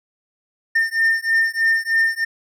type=beating tone pair; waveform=triangle; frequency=1809 / 1812.2 Hz; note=A6 / A#6; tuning=+48 / -49 cents; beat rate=3.2 Hz; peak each=-17 dBFS; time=0.75-2.25 s; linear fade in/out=10 ms; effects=none